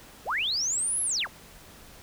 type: linear two-way sweep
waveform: sine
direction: up then down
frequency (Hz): 293.7 to 11260 to 293.7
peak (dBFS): -25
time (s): 0.25-1.28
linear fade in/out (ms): 50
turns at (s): 1.02
effects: pink hiss -50 dBFS RMS until 2.02 s